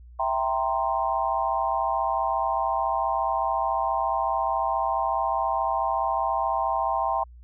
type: chord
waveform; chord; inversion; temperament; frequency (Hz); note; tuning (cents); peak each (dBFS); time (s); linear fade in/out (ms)
sine; C dominant seventh; first; equal; 659.3 / 784 / 932.3 / 1046.5; E5 / G5 / Bb5 / C6; 0 / 0 / 0 / 0; -29 / -27 / -28 / -28; 0.19-7.24; 10
effects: added 60 Hz sine -44 dBFS peak until 7.43 s